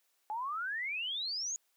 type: exponential sweep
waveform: sine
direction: up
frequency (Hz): 830.6 to 6870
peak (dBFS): -34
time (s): 0.3-1.56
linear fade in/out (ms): 0
effects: white hiss -75 dBFS RMS until 1.76 s + high-pass 400 Hz 12 dB/octave